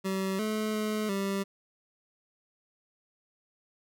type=tone with pitch steps; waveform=25% pulse; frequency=191.5 / 215.6 / 214.2 / 196.5 Hz; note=G3 / A3 / A3 / G3; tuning=-40 / -35 / -46 / +4 cents; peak=-25 dBFS; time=0.04-1.44 s; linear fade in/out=20 ms; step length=350 ms; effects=none